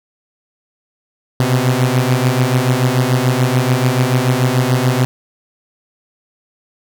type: beating tone pair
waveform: sawtooth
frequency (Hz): 123.6 / 130.5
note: B2 / C3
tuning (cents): +2 / -4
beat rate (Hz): 6.9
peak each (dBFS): -11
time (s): 1.4-5.05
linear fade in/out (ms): 0
effects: none